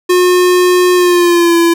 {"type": "tone with pitch glide", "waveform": "square", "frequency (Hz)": [360, 337.8], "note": ["F#4", "E4"], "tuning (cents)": [-47, 42], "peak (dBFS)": -7, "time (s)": [0.09, 1.74], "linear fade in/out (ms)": 10, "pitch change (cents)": -111, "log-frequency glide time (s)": [0.95, 1.57], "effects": []}